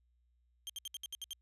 sawtooth tone bursts, 3175 Hz, G7, 21 cents sharp, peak -37 dBFS, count 8, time 0.67-1.332 s, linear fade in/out 0 ms, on 25 ms, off 66 ms, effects added 60 Hz sine -70 dBFS peak until 1.41 s + resampled to 32000 Hz

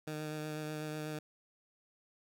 15% pulse tone with vibrato, 153.3 Hz, D#3, 25 cents flat, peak -32 dBFS, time 0.07-1.19 s, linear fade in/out 5 ms, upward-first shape sine, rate 8.1 Hz, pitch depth 15 cents each way, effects none

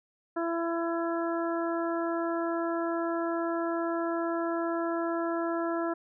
harmonic tone, 335.3 Hz, E4, 30 cents sharp, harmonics 1 / 2 / 3 / 4 / 5, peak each -30 / -33 / -38 / -37 / -42 dBFS, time 0.36-5.94 s, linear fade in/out 10 ms, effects none

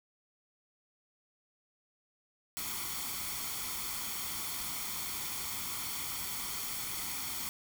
white noise with comb filter, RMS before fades -38 dBFS, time 2.57-7.49 s, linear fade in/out 0 ms, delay 0.9 ms, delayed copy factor +0.6, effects none

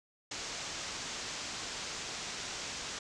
white low-pass noise, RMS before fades -41 dBFS, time 0.31-2.99 s, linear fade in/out 5 ms, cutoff 7300 Hz, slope 48 dB/octave, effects none

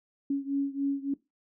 sine beating tone pair, 277 / 280.5 Hz, C#4 / C#4, -1 / +21 cents, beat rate 3.5 Hz, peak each -29 / -31 dBFS, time 0.3-1.14 s, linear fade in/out 5 ms, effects noise-tail reverb RT60 0.2 s tail -18 dB re dry

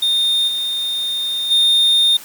triangle tone with level steps, 3650 Hz, A#7, 37 cents flat, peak -12 / -17 / -9 dBFS, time 0.02-2.17 s, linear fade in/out 5 ms, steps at 0.47 / 1.5 s, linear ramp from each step 20 ms, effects white hiss -37 dBFS RMS until 2.24 s

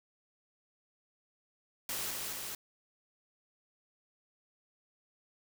white noise with echo, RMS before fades -37 dBFS, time 1.89-2.11 s, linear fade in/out 2 ms, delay 220 ms, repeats 2, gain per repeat -2 dB, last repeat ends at 2.55 s, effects none

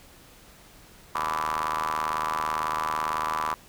sawtooth ring-modulated tone, 78 Hz, D#2, 5 cents sharp, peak -19 dBFS, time 1.15-3.54 s, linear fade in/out 0 ms, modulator 1080 Hz, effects pink hiss -52 dBFS RMS until 3.68 s

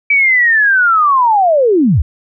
sine linear sweep, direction down, 2309 to 52.9 Hz, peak -7 dBFS, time 0.1-2.02 s, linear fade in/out 5 ms, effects none

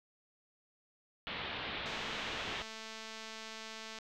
white low-pass noise, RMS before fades -41 dBFS, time 1.27-2.62 s, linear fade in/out 0 ms, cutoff 3800 Hz, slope 48 dB/octave
click train, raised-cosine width 0.2 ms, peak -29 dBFS, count 471, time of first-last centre 1.86-3.987 s, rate 221 Hz
effects none

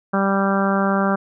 harmonic tone, 196 Hz, G3, in tune, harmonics 1 / 2 / 3 / 4 / 5 / 6 / 7 / 8, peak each -19 / -26 / -24 / -26 / -29 / -26 / -26 / -29 dBFS, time 0.13-1.16 s, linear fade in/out 10 ms, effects none

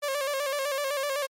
sawtooth tone with vibrato, 560 Hz, C#5, 18 cents sharp, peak -23 dBFS, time 0.02-1.27 s, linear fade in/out 20 ms, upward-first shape square, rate 7.9 Hz, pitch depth 66 cents each way, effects MP3 64 kbps

